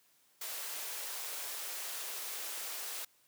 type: high-pass noise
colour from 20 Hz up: white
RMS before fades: -41 dBFS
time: 0.41-3.05 s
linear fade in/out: 5 ms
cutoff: 410 Hz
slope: 24 dB/octave
effects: white hiss -69 dBFS RMS until 3.27 s + high-pass 80 Hz 12 dB/octave